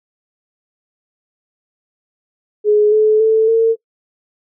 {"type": "tone with pitch steps", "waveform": "sine", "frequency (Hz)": [420, 430.6, 441.4, 452.5], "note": ["G#4", "A4", "A4", "A4"], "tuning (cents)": [19, -37, 5, 48], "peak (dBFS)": -8, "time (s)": [2.64, 3.76], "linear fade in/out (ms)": 50, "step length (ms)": 280, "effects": ["noise-tail reverb RT60 0.1 s tail -20 dB re dry"]}